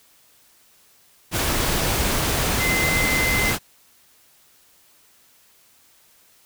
sine tone in noise, 2062 Hz, C7, 26 cents flat, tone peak -21 dBFS, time 2.58-3.54 s, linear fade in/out 50 ms, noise pink, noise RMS -22 dBFS, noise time 1.31-3.59 s, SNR -2 dB, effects white hiss -56 dBFS RMS until 6.45 s

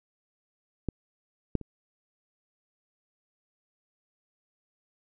clicks, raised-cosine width 3 ms, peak -16 / -12 / -28 dBFS, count 3, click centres 0.887 / 1.553 / 1.613 s, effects none

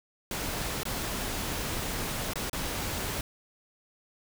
pink noise with dropouts, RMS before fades -33 dBFS, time 0.31-3.21 s, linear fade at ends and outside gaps 2 ms, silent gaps 0.833-0.853 / 2.335-2.356 / 2.497-2.53 s, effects none

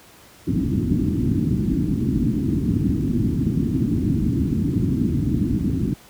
white low-pass noise, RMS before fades -20 dBFS, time 0.47-5.94 s, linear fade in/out 10 ms, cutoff 310 Hz, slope 48 dB/octave, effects pink hiss -48 dBFS RMS until 6.09 s + high-pass 60 Hz 12 dB/octave

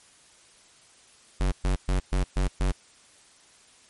square tone bursts, 46.71 Hz, F#1, 17 cents sharp, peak -22 dBFS, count 6, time 1.4-2.72 s, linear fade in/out 10 ms, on 120 ms, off 120 ms, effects white hiss -56 dBFS RMS until 3.89 s + MP3 48 kbps

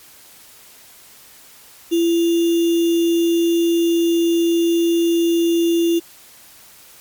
sine tone with sample-and-hold, 337.6 Hz, E4, 41 cents sharp, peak -13 dBFS, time 1.91-6 s, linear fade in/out 20 ms, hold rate 3150 Hz, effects white hiss -45 dBFS RMS until 7 s + MP3 96 kbps

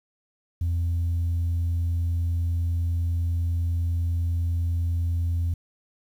sine tone, 85 Hz, F2, 46 cents flat, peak -20 dBFS, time 0.61-5.54 s, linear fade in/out 5 ms, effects tanh soft clip ceiling -20 dBFS + 9-bit

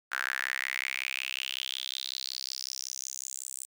sawtooth tone with high-pass filter sweep, 65.41 Hz, C2, in tune, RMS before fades -36 dBFS, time 0.11-3.66 s, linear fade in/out 20 ms, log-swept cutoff 1500 to 8400 Hz, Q 5.8, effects none

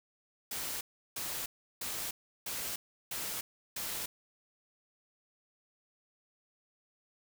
white noise bursts, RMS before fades -38 dBFS, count 6, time 0.51-4.06 s, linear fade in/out 5 ms, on 300 ms, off 350 ms, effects none

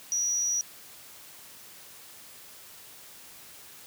sine tone with amplitude modulation, 5810 Hz, F#8, 32 cents flat, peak -23 dBFS, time 0.12-0.61 s, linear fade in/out 0 ms, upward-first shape sine, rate 294 Hz, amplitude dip 40%, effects white hiss -49 dBFS RMS until 3.86 s + high-pass 60 Hz 12 dB/octave

